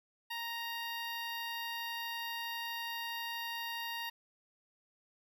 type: tone with notch filter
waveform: 10% pulse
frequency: 932.3 Hz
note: A#5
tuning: in tune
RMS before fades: -40 dBFS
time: 0.3-4.1 s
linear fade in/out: 10 ms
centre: 6700 Hz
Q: 0.99
effects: none